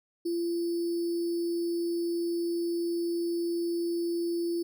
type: tone with sample-and-hold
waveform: sine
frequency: 341.5 Hz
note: F4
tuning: 39 cents flat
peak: -27 dBFS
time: 0.25-4.63 s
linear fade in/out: 10 ms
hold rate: 4900 Hz
effects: none